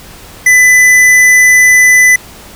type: tone with hard clipping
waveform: sine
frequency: 2000 Hz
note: B6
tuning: 21 cents sharp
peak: -4 dBFS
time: 0.46-2.16 s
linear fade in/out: 5 ms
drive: 12 dB
effects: pink hiss -33 dBFS RMS until 2.55 s